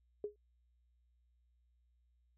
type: tone with exponential decay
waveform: sine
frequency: 415.3 Hz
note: G#4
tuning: in tune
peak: -33 dBFS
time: 0.24-0.36 s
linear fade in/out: 2 ms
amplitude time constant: 25 ms
effects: added 60 Hz sine -70 dBFS peak until 2.37 s